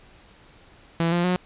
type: tone with pitch steps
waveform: sawtooth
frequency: 167 / 173.79 / 180.86 Hz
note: E3 / F3 / F#3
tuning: +23 / -8 / -39 cents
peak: -16 dBFS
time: 1-1.36 s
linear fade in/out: 0 ms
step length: 120 ms
effects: pink hiss -52 dBFS RMS until 1.45 s + resampled to 8000 Hz